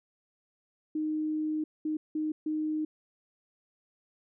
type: tone bursts at uneven times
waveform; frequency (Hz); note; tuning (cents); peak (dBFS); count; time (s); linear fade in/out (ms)
sine; 308.9; D#4; -12; -28; 4; 0.95-1.64 / 1.85-1.97 / 2.15-2.32 / 2.46-2.85; 5
effects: none